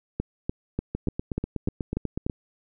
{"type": "two click trains", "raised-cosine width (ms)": 3, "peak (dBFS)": [-15, -13], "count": [12, 8], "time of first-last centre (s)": [[0.95, 2.298], [0.2, 2.265]], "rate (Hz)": [8.16, 3.39], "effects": []}